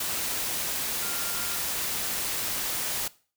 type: tone in noise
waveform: sine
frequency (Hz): 1396.9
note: F6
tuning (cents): 0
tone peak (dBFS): -41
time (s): 1.02-1.56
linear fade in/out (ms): 5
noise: white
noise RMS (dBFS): -30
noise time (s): 0-3.08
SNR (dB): -14
effects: noise-tail reverb RT60 0.4 s tail -20 dB re dry